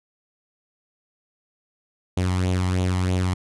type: tone with flanger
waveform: sawtooth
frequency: 91.7 Hz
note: F#2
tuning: 15 cents flat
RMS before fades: -22 dBFS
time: 2.17-3.34 s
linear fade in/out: 5 ms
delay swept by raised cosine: 0.29 to 1 ms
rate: 3.1 Hz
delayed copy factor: +0.6
effects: resampled to 24000 Hz